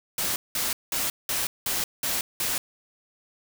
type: noise bursts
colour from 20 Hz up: white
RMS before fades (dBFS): -27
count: 7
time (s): 0.18-2.58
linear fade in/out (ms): 2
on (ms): 180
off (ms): 190
effects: none